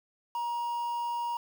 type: tone with quantisation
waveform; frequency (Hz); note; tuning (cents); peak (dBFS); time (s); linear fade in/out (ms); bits
triangle; 948; A#5; +29; -28; 0.35-1.37; 2; 8
effects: none